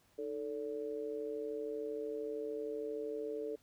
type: tone with amplitude modulation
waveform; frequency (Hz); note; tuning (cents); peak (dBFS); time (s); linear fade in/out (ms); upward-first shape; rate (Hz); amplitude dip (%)
sine; 441.4; A4; +5; -33; 0.18-3.56; 10; sine; 133; 90
effects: pink hiss -70 dBFS RMS until 3.62 s